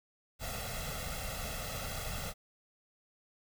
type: noise with comb filter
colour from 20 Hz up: pink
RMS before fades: -39 dBFS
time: 0.39-2.34 s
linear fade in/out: 50 ms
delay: 1.5 ms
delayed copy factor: +0.9
effects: none